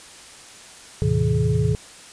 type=tone cluster; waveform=sine; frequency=77.5 / 107.6 / 128.1 / 159.4 / 422.8 Hz; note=D#2 / A2 / C3 / D#3 / G#4; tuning=-6 / -38 / -36 / +42 / +31 cents; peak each=-26 / -22 / -22 / -23 / -26 dBFS; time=1.02-1.75 s; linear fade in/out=0 ms; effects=white hiss -43 dBFS RMS until 2.12 s + resampled to 22050 Hz